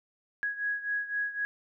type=beating tone pair; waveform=sine; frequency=1661.2 / 1665.1 Hz; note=G#6 / G#6; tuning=0 / +4 cents; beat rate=3.9 Hz; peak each=-31 / -35 dBFS; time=0.43-1.45 s; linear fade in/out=0 ms; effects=none